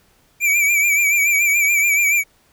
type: tone with vibrato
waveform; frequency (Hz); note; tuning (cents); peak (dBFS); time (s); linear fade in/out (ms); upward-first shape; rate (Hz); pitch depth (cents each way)
square; 2328; D7; -16; -14; 0.4-2.24; 50; sine; 7; 58
effects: pink hiss -57 dBFS RMS until 2.52 s